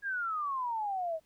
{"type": "exponential sweep", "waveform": "sine", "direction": "down", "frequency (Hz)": [1661.2, 623], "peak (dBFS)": -31, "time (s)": [0.02, 1.2], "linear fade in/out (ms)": 50, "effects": ["pink hiss -71 dBFS RMS until 1.25 s"]}